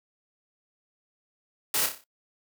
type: noise with echo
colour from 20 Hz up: white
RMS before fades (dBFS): -26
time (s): 1.74-1.86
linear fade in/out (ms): 2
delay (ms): 30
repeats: 6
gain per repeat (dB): -6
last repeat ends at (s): 2.04
effects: noise-tail reverb RT60 0.1 s tail -20 dB re dry + high-pass 200 Hz 12 dB/octave